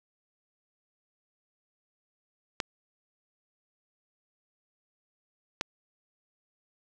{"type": "clicks", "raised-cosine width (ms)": 0.2, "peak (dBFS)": -11, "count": 2, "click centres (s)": [2.602, 5.611], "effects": []}